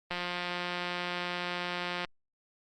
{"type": "click train", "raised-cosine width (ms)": 0.3, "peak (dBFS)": -18, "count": 344, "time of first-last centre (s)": [0.11, 2.048], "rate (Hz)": 177, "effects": ["Opus 24 kbps"]}